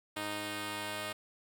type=tone pair together; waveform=5% pulse; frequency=103.4 / 309.6 Hz; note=G#2 / D#4; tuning=-7 / -9 cents; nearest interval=octave + perfect fifth; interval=1898 cents; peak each=-32 / -26 dBFS; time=0.16-1.13 s; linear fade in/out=10 ms; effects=none